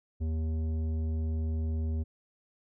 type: tone with tanh clipping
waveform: triangle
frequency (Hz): 79.5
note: D#2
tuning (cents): +38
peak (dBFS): -30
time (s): 0.2-2.04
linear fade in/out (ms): 20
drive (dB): 15
effects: none